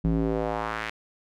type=tone with band-pass filter sweep; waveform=square; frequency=55 Hz; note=A1; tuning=in tune; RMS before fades=-27 dBFS; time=0.04-0.9 s; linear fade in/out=5 ms; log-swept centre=180 to 2200 Hz; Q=1.7; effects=none